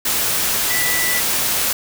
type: tone in noise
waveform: sine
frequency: 1975.5 Hz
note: B6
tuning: in tune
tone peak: -21 dBFS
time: 0.7-1.2 s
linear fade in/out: 5 ms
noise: white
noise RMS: -19 dBFS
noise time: 0.05-1.73 s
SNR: -5 dB
effects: none